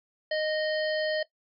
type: harmonic tone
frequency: 619 Hz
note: D#5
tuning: 9 cents flat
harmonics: 1 / 3 / 5 / 7 / 8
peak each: -27 / -34 / -38 / -38 / -44 dBFS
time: 0.31-1.23 s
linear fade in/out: 5 ms
effects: noise-tail reverb RT60 0.1 s tail -17 dB re dry